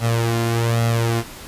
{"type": "tone with flanger", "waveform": "sawtooth", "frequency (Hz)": 115.8, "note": "A#2", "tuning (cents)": -11, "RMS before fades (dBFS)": -19, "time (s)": [0, 1.24], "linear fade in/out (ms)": 50, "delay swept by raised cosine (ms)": [1.5, 2.9], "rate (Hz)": 1.2, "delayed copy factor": 0.65, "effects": ["pink hiss -37 dBFS RMS until 1.47 s", "resampled to 32000 Hz"]}